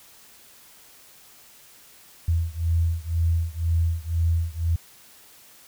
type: beating tone pair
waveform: sine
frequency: 82.41 / 84.41 Hz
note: E2 / E2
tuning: 0 / +42 cents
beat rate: 2 Hz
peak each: -23 / -24 dBFS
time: 2.28-4.76 s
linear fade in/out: 5 ms
effects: white hiss -51 dBFS RMS until 5.67 s